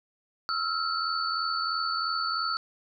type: tone cluster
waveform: sine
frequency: 1295 / 1378 / 4483 Hz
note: E6 / F6 / C#8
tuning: -31 / -24 / +19 cents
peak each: -31 dBFS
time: 0.49-2.57 s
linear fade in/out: 0 ms
effects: none